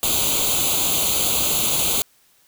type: noise with comb filter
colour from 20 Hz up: white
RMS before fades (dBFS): -20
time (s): 0.03-2.02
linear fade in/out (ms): 0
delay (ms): 0.28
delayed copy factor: +0.9
effects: white hiss -58 dBFS RMS until 2.47 s